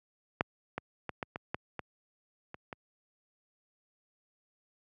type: clicks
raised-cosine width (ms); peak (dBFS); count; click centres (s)
0.5; -11 / -19 / -20 / -19 / -22 / -17 / -21 / -27 / -25; 9; 0.409 / 0.78 / 1.093 / 1.228 / 1.359 / 1.545 / 1.793 / 2.544 / 2.728
effects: high-pass 80 Hz 12 dB/octave